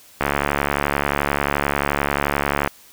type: click train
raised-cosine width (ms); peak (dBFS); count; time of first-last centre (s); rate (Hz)
0.5; -3; 177; 0.21-2.675; 71.4
effects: white hiss -48 dBFS RMS until 2.92 s